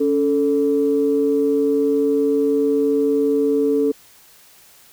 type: tone pair together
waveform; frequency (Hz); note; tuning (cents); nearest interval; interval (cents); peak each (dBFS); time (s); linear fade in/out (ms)
sine; 280.3 / 440; C#4 / A4; +19 / 0; minor sixth; 781; -18 / -16; 0-3.92; 10
effects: tanh soft clip ceiling -7 dBFS + white hiss -49 dBFS RMS until 4.92 s